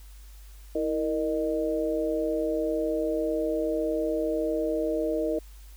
sine tone cluster, 324 / 465.7 / 614 Hz, E4 / A#4 / D#5, -30 / -2 / -23 cents, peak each -29 dBFS, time 0.75-5.39 s, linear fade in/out 5 ms, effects added 50 Hz sine -44 dBFS peak until 5.76 s + white hiss -57 dBFS RMS until 5.76 s

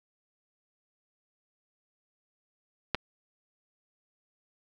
clicks, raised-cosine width 0.3 ms, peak -9 / -28 dBFS, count 2, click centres 2.947 / 2.952 s, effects none

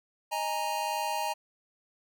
square chord, D# suspended fourth, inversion none, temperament equal, 622.3 / 830.6 / 932.3 Hz, D#5 / G#5 / A#5, 0 / 0 / 0 cents, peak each -38 / -34 / -33 dBFS, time 0.31-1.34 s, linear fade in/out 20 ms, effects none

